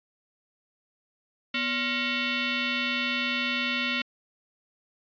sine tone with frequency modulation, 245.7 Hz, B3, 9 cents flat, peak -25 dBFS, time 1.54-4.02 s, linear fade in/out 5 ms, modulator 820 Hz, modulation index 4.2, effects resampled to 11025 Hz

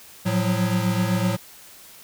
square tone cluster, 111.5 / 178.2 / 186.1 Hz, A2 / F3 / F#3, +23 / +35 / +10 cents, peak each -25 dBFS, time 0.25-1.37 s, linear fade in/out 20 ms, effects white hiss -46 dBFS RMS until 2.03 s

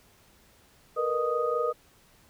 sine tone cluster, 458 / 482.7 / 613 / 1244 Hz, A#4 / B4 / D#5 / D#6, -31 / -40 / -26 / -1 cents, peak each -32 / -28 / -33 / -30 dBFS, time 0.96-1.73 s, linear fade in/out 20 ms, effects pink hiss -60 dBFS RMS until 2.29 s

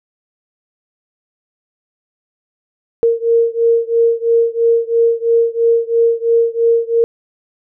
sine beating tone pair, 461.6 / 464.6 Hz, A#4 / A#4, -17 / -6 cents, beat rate 3 Hz, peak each -13 / -14 dBFS, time 3.03-7.04 s, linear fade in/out 0 ms, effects none

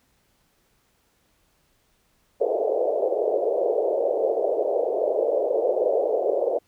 pink band-pass noise, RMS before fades -23 dBFS, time 2.4-6.59 s, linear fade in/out 10 ms, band 420 to 640 Hz, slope 48 dB/octave, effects pink hiss -66 dBFS RMS until 6.67 s

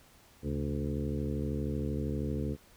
harmonic tone with a mistuned harmonic, 72.8 Hz, D2, 15 cents flat, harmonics 1 / 2 / 3 / 4 / 5 / 6 / 7, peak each -36 / -36 / -37 / -39 / -43 / -41 / -45 dBFS, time 0.42-2.57 s, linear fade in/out 50 ms, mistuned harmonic 2, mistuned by -110 cents, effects pink hiss -60 dBFS RMS until 2.76 s

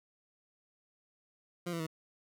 20% pulse tone with pitch steps, 174.61 / 167.11 / 159.93 Hz, F3 / E3 / D#3, 0 / +24 / +48 cents, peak -30 dBFS, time 1.66-1.867 s, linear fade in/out 10 ms, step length 69 ms, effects none

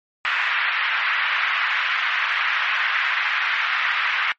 pink band-pass noise, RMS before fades -22 dBFS, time 0.25-4.32 s, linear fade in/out 0 ms, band 1300 to 2600 Hz, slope 24 dB/octave, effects noise-tail reverb RT60 0.1 s tail -23 dB re dry + MP3 32 kbps

